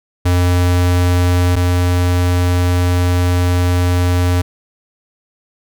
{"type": "tone pair in turn", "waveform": "square", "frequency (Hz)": [89, 89], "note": ["F2", "F2"], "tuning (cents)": [33, 33], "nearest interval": "unison", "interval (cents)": 0, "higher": "neither", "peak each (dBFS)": [-11, -12], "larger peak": "first", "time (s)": [[0.25, 1.56], [1.56, 4.42]], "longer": "second", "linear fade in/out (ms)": 10, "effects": []}